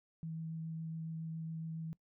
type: tone with vibrato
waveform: sine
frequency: 161.7 Hz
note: E3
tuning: 33 cents flat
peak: -39 dBFS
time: 0.23-1.93 s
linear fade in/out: 0 ms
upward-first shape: triangle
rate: 7.2 Hz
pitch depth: 11 cents each way
effects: noise-tail reverb RT60 0.1 s tail -22 dB re dry